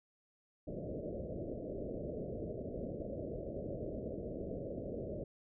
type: low-pass noise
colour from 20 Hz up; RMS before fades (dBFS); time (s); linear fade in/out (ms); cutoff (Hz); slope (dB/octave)
white; -42; 0.67-5.24; 5; 630; 96
effects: none